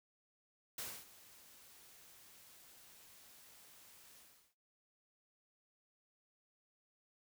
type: noise with ADSR envelope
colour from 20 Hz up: white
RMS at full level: -43 dBFS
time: 0.78-4.55 s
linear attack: 4 ms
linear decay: 260 ms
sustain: -18 dB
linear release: 380 ms
effects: noise-tail reverb RT60 0.5 s tail -26 dB re dry